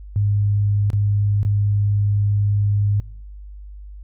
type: tone with dropouts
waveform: sine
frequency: 102.3 Hz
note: G#2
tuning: 26 cents flat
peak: -15 dBFS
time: 0.16-3 s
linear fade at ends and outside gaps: 0 ms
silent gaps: 0.902-0.932 / 1.431-1.45 s
effects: noise-tail reverb RT60 0.7 s tail -26 dB re dry + added 50 Hz sine -34 dBFS peak until 4.03 s